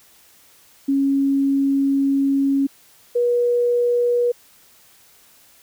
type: tone pair in turn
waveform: sine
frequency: 275.4 / 482.7 Hz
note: C#4 / B4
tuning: -11 / -40 cents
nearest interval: minor seventh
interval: 971 cents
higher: second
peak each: -15 dBFS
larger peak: neither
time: 0.88-2.67 / 3.15-4.32 s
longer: first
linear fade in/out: 10 ms
effects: white hiss -52 dBFS RMS until 5.62 s